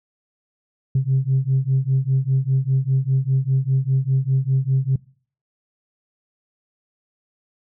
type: beating tone pair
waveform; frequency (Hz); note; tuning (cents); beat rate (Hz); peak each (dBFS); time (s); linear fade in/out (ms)
sine; 130.81 / 135.81; C3 / C#3; 0 / -35; 5; -18; 0.95-4.96; 5
effects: noise-tail reverb RT60 0.5 s tail -24 dB re dry + tanh soft clip ceiling -11 dBFS